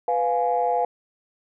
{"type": "tone cluster", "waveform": "sine", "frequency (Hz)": [496.6, 703, 835], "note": ["B4", "F5", "G#5"], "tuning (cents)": [9, 11, 9], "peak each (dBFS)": [-24, -22, -24], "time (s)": [0.08, 0.85], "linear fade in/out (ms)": 2, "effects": ["tanh soft clip ceiling -11 dBFS"]}